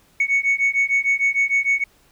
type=beating tone pair; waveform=sine; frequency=2217 / 2223.6 Hz; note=C#7 / C#7; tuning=0 / +5 cents; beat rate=6.6 Hz; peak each=-18 dBFS; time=0.2-1.84 s; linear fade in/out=5 ms; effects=tanh soft clip ceiling -12 dBFS + pink hiss -57 dBFS RMS until 2.11 s